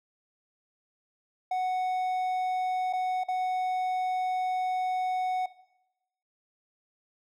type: tone with dropouts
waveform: triangle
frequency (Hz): 740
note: F#5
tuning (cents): 0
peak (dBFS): -24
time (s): 1.51-5.46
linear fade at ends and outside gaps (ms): 5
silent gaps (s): 2.928-2.933 / 3.237-3.284
effects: noise-tail reverb RT60 0.9 s tail -17 dB re dry